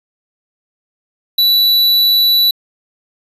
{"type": "tone", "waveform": "square", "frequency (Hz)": 3951, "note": "B7", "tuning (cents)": 0, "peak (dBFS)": -9, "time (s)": [1.38, 2.51], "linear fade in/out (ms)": 5, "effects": ["resampled to 32000 Hz"]}